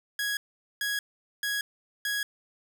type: tone bursts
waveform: sawtooth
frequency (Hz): 1661.2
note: G#6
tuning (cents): 0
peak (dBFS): -24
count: 4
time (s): 0.19-2.23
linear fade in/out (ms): 2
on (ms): 180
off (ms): 440
effects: none